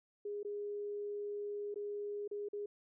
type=tone with dropouts; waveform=sine; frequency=411.3 Hz; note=G#4; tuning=17 cents flat; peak=-38 dBFS; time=0.25-2.66 s; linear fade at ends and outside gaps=5 ms; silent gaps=0.431-0.448 / 1.743-1.758 / 2.278-2.312 / 2.487-2.531 s; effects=none